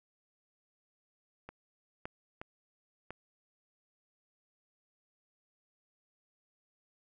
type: clicks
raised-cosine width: 0.5 ms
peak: -30 / -24 / -27 / -27 dBFS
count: 4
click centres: 1.49 / 2.055 / 2.415 / 3.106 s
effects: none